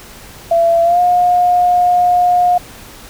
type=tone with pitch glide; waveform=sine; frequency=674 to 714.1 Hz; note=E5 to F5; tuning=+38 to +38 cents; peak=-8 dBFS; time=0.51-2.58 s; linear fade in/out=5 ms; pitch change=+100 cents; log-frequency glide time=0.83-1 s; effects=pink hiss -36 dBFS RMS until 3.09 s